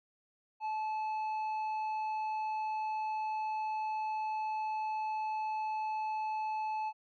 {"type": "tone with tanh clipping", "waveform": "triangle", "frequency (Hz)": 866, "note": "A5", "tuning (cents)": -28, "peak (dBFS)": -34, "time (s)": [0.6, 6.93], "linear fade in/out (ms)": 50, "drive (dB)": 10, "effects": []}